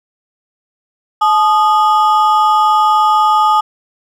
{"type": "ring-modulated tone", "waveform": "triangle", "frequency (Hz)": 1046.5, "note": "C6", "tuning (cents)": 0, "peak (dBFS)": -3, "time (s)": [1.21, 3.61], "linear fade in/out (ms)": 10, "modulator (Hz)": 188, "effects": []}